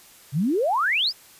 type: exponential sweep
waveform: sine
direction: up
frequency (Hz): 125.9 to 5400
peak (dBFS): -19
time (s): 0.32-1.13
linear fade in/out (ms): 50
effects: white hiss -50 dBFS RMS until 1.39 s + resampled to 32000 Hz

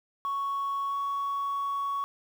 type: tone with pitch glide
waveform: sine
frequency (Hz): 1111 to 1117.4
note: C#6 to C#6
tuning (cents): +4 to +13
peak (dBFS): -26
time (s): 0.25-2.04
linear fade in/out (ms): 0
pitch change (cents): +9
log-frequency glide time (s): 0.88-0.95
effects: tanh soft clip ceiling -26 dBFS + 9-bit

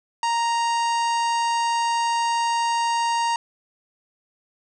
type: harmonic tone with a mistuned harmonic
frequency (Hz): 932.3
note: A#5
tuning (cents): 0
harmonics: 1 / 2 / 3 / 4 / 5 / 6 / 7 / 8 / 9 / 10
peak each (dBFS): -20 / -33 / -32 / -41 / -35 / -41 / -38 / -45 / -44 / -48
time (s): 0.23-3.36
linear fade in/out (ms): 2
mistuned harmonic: 8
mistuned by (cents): +45
effects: none

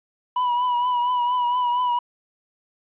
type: tone with vibrato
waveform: triangle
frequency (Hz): 981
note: B5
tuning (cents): -12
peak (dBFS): -17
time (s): 0.36-1.99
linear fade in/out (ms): 5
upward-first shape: triangle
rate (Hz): 4.3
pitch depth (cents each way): 45
effects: resampled to 8000 Hz + 9-bit

